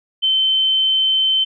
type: tone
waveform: sine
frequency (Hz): 3083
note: G7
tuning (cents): -29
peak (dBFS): -13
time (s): 0.22-1.45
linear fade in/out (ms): 20
effects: none